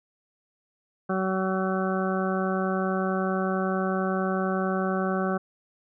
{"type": "harmonic tone", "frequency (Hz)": 188.9, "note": "F#3", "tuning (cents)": 36, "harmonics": [1, 2, 3, 4, 6, 7, 8], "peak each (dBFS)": [-27, -30, -32, -33, -35, -35, -36], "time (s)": [1.09, 5.38], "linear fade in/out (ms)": 10, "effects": []}